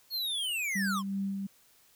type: linear sweep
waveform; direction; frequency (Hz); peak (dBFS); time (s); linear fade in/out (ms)
square; down; 4372 to 987.8; -31; 0.1-1.03; 50
type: tone with tremolo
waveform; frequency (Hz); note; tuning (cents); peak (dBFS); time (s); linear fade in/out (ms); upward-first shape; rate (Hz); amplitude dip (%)
sine; 196.2; G3; +2; -29; 0.75-1.47; 10; sine; 2.7; 35
effects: white hiss -63 dBFS RMS until 1.95 s